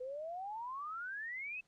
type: exponential sweep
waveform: sine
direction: up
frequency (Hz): 493.9 to 2637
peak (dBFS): -40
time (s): 0-1.61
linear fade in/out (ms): 10
effects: pink hiss -75 dBFS RMS until 1.67 s + low-pass 8000 Hz 12 dB/octave